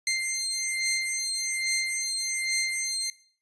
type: beating tone pair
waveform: 15% pulse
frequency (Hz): 2093 / 2094.2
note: C7 / C7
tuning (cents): 0 / +1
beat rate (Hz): 1.2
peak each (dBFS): -23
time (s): 0.07-3.1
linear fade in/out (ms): 2
effects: noise-tail reverb RT60 0.5 s tail -18 dB re dry + resampled to 22050 Hz